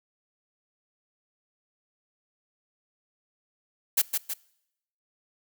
blue noise with echo, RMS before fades -21 dBFS, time 3.97-4.02 s, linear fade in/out 10 ms, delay 160 ms, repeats 2, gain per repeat -5 dB, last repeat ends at 4.34 s, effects noise-tail reverb RT60 0.8 s tail -23 dB re dry

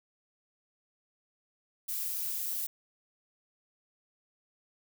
violet noise with amplitude modulation, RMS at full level -32 dBFS, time 1.88-2.67 s, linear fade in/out 10 ms, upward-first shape sine, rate 177 Hz, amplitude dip 55%, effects none

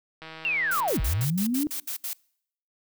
click train, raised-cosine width 0.3 ms, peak -25 dBFS, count 165, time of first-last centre 0.22-1.245 s, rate 160 Hz
sine linear two-way sweep, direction down then up, 2794 to 39.09 to 305.5 Hz, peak -23 dBFS, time 0.45-1.67 s, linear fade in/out 0 ms, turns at 1.01 s
blue noise bursts, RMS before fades -32 dBFS, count 9, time 0.71-2.133 s, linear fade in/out 5 ms, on 95 ms, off 71 ms
effects noise-tail reverb RT60 0.7 s tail -26 dB re dry

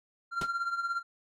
triangle tone with tremolo, 1380 Hz, F6, 21 cents flat, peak -25 dBFS, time 0.31-1.03 s, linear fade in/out 50 ms, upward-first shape triangle, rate 17 Hz, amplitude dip 75%
pink noise with exponential decay, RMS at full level -30 dBFS, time 0.41-0.5 s, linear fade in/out 5 ms, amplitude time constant 18 ms
effects low-pass 8000 Hz 12 dB/octave

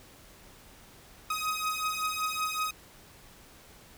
sawtooth beating tone pair, 1257 / 1262.3 Hz, D#6 / D#6, +17 / +25 cents, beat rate 5.3 Hz, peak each -29 dBFS, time 1.3-2.71 s, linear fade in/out 5 ms, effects pink hiss -54 dBFS RMS until 3.97 s

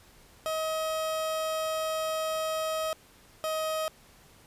30% pulse tone pair in turn, 634 / 630.7 Hz, D#5 / D#5, +32 / +23 cents, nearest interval unison, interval 9 cents, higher first, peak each -26 dBFS, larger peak neither, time 0.46-2.93 / 3.44-3.88 s, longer first, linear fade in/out 0 ms, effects pink hiss -57 dBFS RMS until 4.46 s + resampled to 32000 Hz

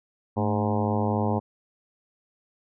harmonic tone with a mistuned harmonic, 103.83 Hz, G#2, in tune, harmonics 1 / 2 / 3 / 4 / 5 / 6 / 7 / 8 / 9 / 10, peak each -27 / -27 / -34 / -32 / -32 / -36 / -34 / -33 / -34 / -40 dBFS, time 0.36-1.4 s, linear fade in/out 20 ms, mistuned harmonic 2, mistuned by +79 cents, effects none

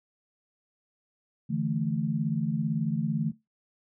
sine chord, D suspended second, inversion none, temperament equal, 146.83 / 164.81 / 220 Hz, D3 / E3 / A3, 0 / 0 / 0 cents, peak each -30 dBFS, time 1.49-3.32 s, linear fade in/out 20 ms, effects noise-tail reverb RT60 0.2 s tail -19 dB re dry

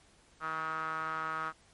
sawtooth tone with band-pass filter, 159 Hz, D#3, 38 cents sharp, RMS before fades -36 dBFS, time 0.4-1.53 s, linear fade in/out 50 ms, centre 1300 Hz, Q 6.6, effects pink hiss -63 dBFS RMS until 1.73 s + MP3 48 kbps

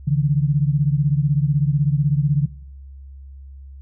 sine beating tone pair, 141.2 / 157.2 Hz, C#3 / D#3, +32 / +18 cents, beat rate 16 Hz, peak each -16 / -20 dBFS, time 0.07-2.46 s, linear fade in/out 10 ms, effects noise-tail reverb RT60 0.7 s tail -20 dB re dry + added 68 Hz sine -36 dBFS peak until 3.81 s

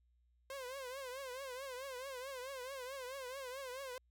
sawtooth tone with vibrato, 523.3 Hz, C5, in tune, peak -40 dBFS, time 0.5-3.98 s, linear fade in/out 2 ms, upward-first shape triangle, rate 4.6 Hz, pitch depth 130 cents each way, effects added 60 Hz sine -70 dBFS peak until 4.1 s

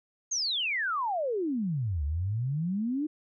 sine exponential two-way sweep, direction down then up, 6645 to 69.6 to 314.9 Hz, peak -27 dBFS, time 0.31-3.07 s, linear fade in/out 10 ms, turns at 2.04 s, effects none

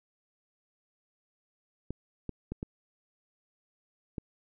clicks, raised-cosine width 3 ms, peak -22 dBFS, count 5, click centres 1.906 / 2.293 / 2.52 / 2.629 / 4.182 s, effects none

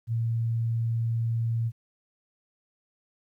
sine tone, 115 Hz, A#2, 23 cents flat, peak -24 dBFS, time 0.07-1.72 s, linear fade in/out 50 ms, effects 11-bit

